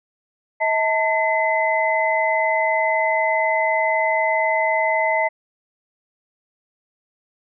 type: tone cluster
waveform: sine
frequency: 639 / 891 / 2036 Hz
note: D#5 / A5 / C7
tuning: +46 / +22 / -48 cents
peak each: -21 dBFS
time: 0.6-5.29 s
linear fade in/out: 20 ms
effects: none